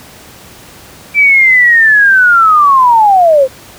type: linear sweep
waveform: sine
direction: down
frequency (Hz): 2339 to 505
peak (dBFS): -3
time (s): 1.14-3.48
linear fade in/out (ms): 50
effects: pink hiss -35 dBFS RMS until 3.78 s + high-pass 60 Hz 12 dB/octave